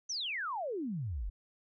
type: exponential sweep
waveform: sine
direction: down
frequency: 6272 to 41.2 Hz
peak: -34 dBFS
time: 0.09-1.3 s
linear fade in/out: 10 ms
effects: none